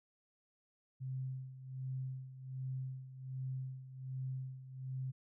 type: tone with tremolo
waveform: sine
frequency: 130.81 Hz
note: C3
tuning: in tune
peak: -37 dBFS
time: 1-5.12 s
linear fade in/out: 20 ms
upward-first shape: sine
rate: 1.3 Hz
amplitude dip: 75%
effects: none